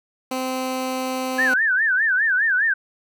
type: tone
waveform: 15% pulse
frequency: 258.8 Hz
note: C4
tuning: 19 cents flat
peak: -17 dBFS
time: 0.31-1.54 s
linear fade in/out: 5 ms
type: tone with vibrato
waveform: sine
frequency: 1641 Hz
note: G#6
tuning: 21 cents flat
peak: -16 dBFS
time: 1.38-2.74 s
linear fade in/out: 10 ms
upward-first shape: sine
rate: 4.9 Hz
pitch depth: 190 cents each way
effects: none